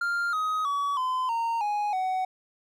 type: tone with pitch steps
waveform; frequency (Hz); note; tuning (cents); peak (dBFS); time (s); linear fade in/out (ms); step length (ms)
triangle; 1396.9 / 1259 / 1134.6 / 1022.6 / 921.6 / 830.6 / 748.6; F6 / D#6 / C#6 / C6 / A#5 / G#5 / F#5; 0 / +20 / +40 / -40 / -20 / 0 / +20; -23; 0.01-2.25; 5; 320
effects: none